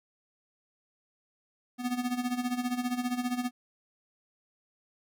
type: tone with tremolo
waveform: square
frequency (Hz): 246.9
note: B3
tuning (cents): 0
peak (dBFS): -27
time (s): 1.78-3.51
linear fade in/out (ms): 50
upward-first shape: sine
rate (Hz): 15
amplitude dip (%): 75
effects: none